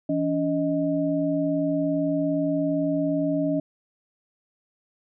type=tone cluster; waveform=sine; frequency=166.5 / 284 / 624 Hz; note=E3 / C#4 / D#5; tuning=+18 / +42 / +5 cents; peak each=-30 / -23 / -27 dBFS; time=0.09-3.6 s; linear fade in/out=5 ms; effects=none